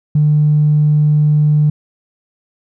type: tone with tanh clipping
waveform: triangle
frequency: 150 Hz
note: D3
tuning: 37 cents sharp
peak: -8 dBFS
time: 0.15-1.7 s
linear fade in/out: 5 ms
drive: 4 dB
effects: none